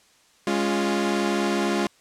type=chord; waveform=sawtooth; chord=Db major; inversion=second; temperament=equal with one note detuned; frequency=206.5 / 277.2 / 349.2 Hz; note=Ab3 / Db4 / F4; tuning=-10 / 0 / 0 cents; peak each=-21 / -25 / -21 dBFS; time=0.47-1.87 s; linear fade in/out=2 ms; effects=white hiss -58 dBFS RMS until 2 s + low-pass 8000 Hz 12 dB/octave